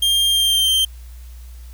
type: tone with pitch glide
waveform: 45% pulse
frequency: 3200 to 3141 Hz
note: G7 to G7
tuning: +35 to +3 cents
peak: -14 dBFS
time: 0.02-0.85 s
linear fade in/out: 5 ms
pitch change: -32 cents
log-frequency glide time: 0.3-0.69 s
effects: added 60 Hz sine -34 dBFS peak until 1.73 s + white hiss -51 dBFS RMS until 1.73 s